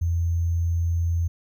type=tone with sample-and-hold; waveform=sine; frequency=84.5 Hz; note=E2; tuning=43 cents sharp; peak=-20 dBFS; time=0.01-1.28 s; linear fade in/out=10 ms; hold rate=6300 Hz; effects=none